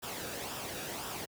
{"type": "noise with flanger", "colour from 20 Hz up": "pink", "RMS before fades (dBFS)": -40, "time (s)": [0.02, 1.26], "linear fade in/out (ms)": 20, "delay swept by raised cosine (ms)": [0.46, 0.97], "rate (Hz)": 1.9, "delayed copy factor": -0.5, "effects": ["high-pass 80 Hz 12 dB/octave"]}